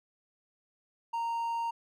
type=tone with hard clipping; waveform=triangle; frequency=927 Hz; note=A#5; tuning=10 cents flat; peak=-31 dBFS; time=1.13-1.71 s; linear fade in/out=10 ms; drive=6 dB; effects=none